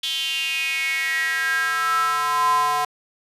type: tone with high-pass filter sweep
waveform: square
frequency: 146.83 Hz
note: D3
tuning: in tune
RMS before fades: -22 dBFS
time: 0.03-2.85 s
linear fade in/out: 5 ms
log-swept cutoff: 3300 to 870 Hz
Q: 7.5
effects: resampled to 32000 Hz